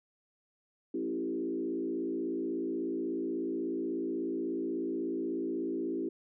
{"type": "tone with frequency modulation", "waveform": "sine", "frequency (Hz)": 329.6, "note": "E4", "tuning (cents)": 0, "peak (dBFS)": -31, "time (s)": [0.94, 6.09], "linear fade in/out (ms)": 5, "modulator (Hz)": 56.4, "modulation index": 1.3, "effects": []}